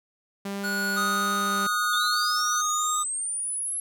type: tone with vibrato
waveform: sawtooth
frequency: 198.4 Hz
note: G3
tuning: 21 cents sharp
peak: -26 dBFS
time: 0.45-1.67 s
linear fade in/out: 5 ms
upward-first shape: triangle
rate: 1.4 Hz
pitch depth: 9 cents each way
type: tone with tremolo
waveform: square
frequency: 1451 Hz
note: F#6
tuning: 34 cents flat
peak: -26 dBFS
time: 0.63-2.62 s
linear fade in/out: 20 ms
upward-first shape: triangle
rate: 0.96 Hz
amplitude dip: 50%
type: tone with pitch glide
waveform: square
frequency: 1244.5 to 1233.1 Hz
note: D#6 to D#6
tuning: 0 to -16 cents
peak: -26 dBFS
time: 0.96-3.04 s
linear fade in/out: 20 ms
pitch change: -16 cents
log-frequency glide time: 1.13-2.86 s
type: linear sweep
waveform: sine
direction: up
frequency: 3520 to 11140 Hz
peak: -27 dBFS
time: 1.93-3.8 s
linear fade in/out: 2 ms
effects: none